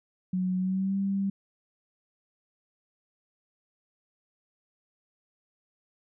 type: tone with pitch glide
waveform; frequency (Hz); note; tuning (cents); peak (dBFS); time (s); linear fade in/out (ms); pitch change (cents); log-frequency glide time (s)
sine; 184.2 to 196.28; F#3 to G3; -7 to +2; -25; 0.33-1.3; 5; +109; 0.58-0.97
effects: none